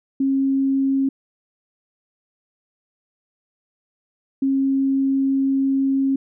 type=tone pair in turn; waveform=sine; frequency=270.6 / 270.6 Hz; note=C#4 / C#4; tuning=-42 / -42 cents; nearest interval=unison; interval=0 cents; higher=neither; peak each=-16 dBFS; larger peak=neither; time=0.2-1.09 / 4.42-6.16 s; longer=second; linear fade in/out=5 ms; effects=none